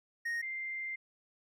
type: tone pair in turn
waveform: triangle / sine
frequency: 1864.7 / 2093 Hz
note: A#6 / C7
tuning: 0 / 0 cents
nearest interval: major second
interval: 200 cents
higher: second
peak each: -31 / -36 dBFS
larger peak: first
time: 0.25-0.42 / 0.42-0.96 s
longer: second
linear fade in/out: 10 ms
effects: none